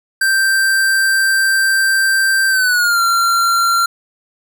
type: tone with pitch glide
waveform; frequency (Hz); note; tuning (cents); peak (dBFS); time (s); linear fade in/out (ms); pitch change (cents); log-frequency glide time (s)
square; 1568 to 1372.9; G6 to F6; 0 to -30; -12; 0.21-3.86; 5; -230; 2.49-3.01
effects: none